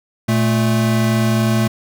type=tone pair together; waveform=square; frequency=116.6 / 220.1 Hz; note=A#2 / A3; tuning=+1 / +1 cents; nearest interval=major seventh; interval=1100 cents; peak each=-17 dBFS; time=0.28-1.68 s; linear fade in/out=10 ms; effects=none